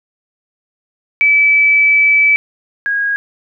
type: tone pair in turn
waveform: sine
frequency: 2303 / 1640.7 Hz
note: D7 / G#6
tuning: -34 / -22 cents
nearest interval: tritone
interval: 588 cents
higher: first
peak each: -7 / -13 dBFS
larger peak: first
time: 1.21-2.36 / 2.86-3.16 s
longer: first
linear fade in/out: 0 ms
effects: none